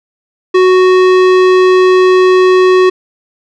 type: tone with tanh clipping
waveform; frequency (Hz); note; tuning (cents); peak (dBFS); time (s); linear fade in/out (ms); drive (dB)
sine; 370; F#4; 0; -6; 0.54-2.9; 10; 18
effects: none

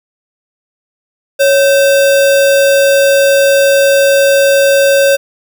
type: tone with sample-and-hold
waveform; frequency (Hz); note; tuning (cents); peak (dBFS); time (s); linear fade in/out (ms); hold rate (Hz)
sine; 554.4; C#5; 0; -5; 1.39-5.17; 20; 2100
effects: none

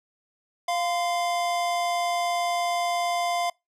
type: tone pair together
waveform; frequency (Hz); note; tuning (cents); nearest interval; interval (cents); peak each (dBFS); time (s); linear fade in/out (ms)
square; 698.1 / 1027; F5 / C6; -1 / -33; perfect fifth; 668; -25 / -32; 0.68-3.5; 5
effects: noise-tail reverb RT60 0.2 s tail -25 dB re dry + low-pass 10000 Hz 12 dB/octave

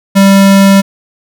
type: tone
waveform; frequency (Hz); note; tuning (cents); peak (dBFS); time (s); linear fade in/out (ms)
square; 196; G3; 0; -3; 0.15-0.82; 20
effects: none

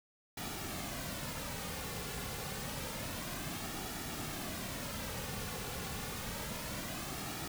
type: noise with flanger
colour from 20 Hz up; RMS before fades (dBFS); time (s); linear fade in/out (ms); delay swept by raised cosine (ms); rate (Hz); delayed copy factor
pink; -41; 0.37-7.48; 5; 1.9 to 3.2; 0.28; -0.5
effects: none

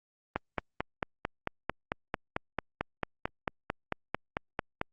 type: click train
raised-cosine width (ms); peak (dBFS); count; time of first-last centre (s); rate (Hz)
0.5; -14; 21; 0.36-4.814; 4.49
effects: Opus 32 kbps

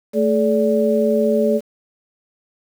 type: tone cluster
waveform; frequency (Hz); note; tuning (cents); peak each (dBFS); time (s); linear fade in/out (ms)
sine; 220.9 / 427.4 / 578; A3 / G#4 / D5; +7 / +50 / -28; -18; 0.13-1.61; 50
effects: 7-bit

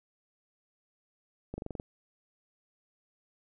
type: slowing click train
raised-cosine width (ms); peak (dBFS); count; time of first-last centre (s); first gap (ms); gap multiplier
2; -24; 7; 1.54-1.799; 40; 1.03
effects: none

